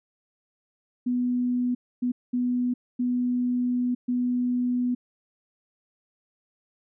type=tone bursts at uneven times; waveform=sine; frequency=246.9 Hz; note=B3; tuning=in tune; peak=-22 dBFS; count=5; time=1.06-1.75 / 2.02-2.12 / 2.33-2.74 / 2.99-3.95 / 4.08-4.95 s; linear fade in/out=10 ms; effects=none